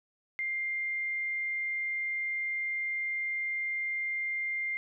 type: tone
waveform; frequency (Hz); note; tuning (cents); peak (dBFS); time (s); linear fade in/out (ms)
sine; 2100; C7; +6; -30; 0.39-4.77; 0
effects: none